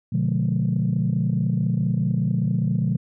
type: chord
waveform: sine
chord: B diminished seventh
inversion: none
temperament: just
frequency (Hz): 123.47 / 148.16 / 177.8 / 213.4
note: B2 / D3 / F3 / Ab3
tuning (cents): 0 / +16 / +31 / +47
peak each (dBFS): -23 / -24 / -23 / -27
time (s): 0.12-2.97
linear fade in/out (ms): 10
effects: tanh soft clip ceiling -12 dBFS